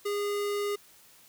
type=tone; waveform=square; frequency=409.2 Hz; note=G#4; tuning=26 cents flat; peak=-29 dBFS; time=0.05-0.76 s; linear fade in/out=10 ms; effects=white hiss -57 dBFS RMS until 1.28 s